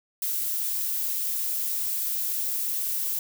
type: noise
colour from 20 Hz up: violet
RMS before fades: -28 dBFS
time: 0.22-3.19 s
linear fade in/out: 2 ms
effects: none